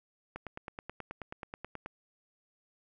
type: click train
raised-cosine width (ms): 0.5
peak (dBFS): -25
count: 15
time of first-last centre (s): 0.36-1.861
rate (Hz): 9.33
effects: none